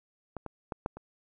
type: clicks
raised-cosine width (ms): 1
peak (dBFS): -23 / -24 / -20 / -16 / -29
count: 5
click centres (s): 0.367 / 0.463 / 0.722 / 0.861 / 0.97
effects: none